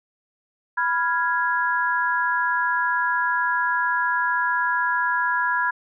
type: chord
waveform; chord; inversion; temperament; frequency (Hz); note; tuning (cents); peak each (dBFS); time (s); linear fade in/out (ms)
sine; F diminished; second; equal; 987.8 / 1396.9 / 1661.2; Cb6 / F6 / Ab6; 0 / 0 / 0; -23 / -26 / -23; 0.77-5.71; 10
effects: none

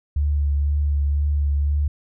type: tone with vibrato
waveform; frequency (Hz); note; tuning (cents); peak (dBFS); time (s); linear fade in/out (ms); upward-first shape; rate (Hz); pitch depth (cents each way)
sine; 72.3; D2; -27; -17; 0.16-1.88; 5; triangle; 2; 26
effects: none

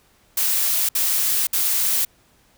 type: noise bursts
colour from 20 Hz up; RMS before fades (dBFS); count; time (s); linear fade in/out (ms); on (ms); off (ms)
blue; -20; 3; 0.37-2.05; 5; 520; 60
effects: pink hiss -58 dBFS RMS until 2.57 s

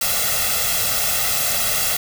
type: noise with comb filter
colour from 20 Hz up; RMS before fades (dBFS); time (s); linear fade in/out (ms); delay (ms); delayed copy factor
white; -20; 0.01-1.97; 5; 1.5; +0.9
effects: none

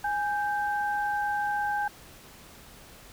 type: tone pair together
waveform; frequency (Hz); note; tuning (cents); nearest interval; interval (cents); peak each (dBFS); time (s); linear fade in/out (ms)
sine; 826 / 1563.4; G#5 / G6; -10 / -5; major seventh; 1105; -27 / -31; 0.04-1.88; 5
effects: pink hiss -50 dBFS RMS until 3.12 s

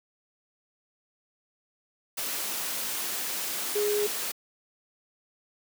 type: tone in noise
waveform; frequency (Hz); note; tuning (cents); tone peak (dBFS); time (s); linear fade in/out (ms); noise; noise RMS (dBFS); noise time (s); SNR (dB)
sine; 415.3; G#4; 0; -24; 3.75-4.07; 10; white; -32; 2.17-4.32; +5
effects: high-pass 200 Hz 12 dB/octave

